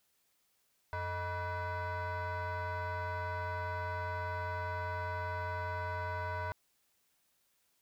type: tone with frequency modulation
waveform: sine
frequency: 440 Hz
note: A4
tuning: in tune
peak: -32 dBFS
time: 0.93-6.52 s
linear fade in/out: 0 ms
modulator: 531 Hz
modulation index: 2.1
effects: tanh soft clip ceiling -34 dBFS + white hiss -75 dBFS RMS until 7.81 s